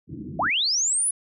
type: low-pass noise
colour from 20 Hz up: white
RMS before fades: -35 dBFS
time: 0.07-0.51 s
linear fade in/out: 50 ms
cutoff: 330 Hz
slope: 48 dB/octave
type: linear sweep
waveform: sine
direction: up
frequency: 570 to 10440 Hz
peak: -20 dBFS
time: 0.39-1.11 s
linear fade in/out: 5 ms
effects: high-pass 80 Hz 12 dB/octave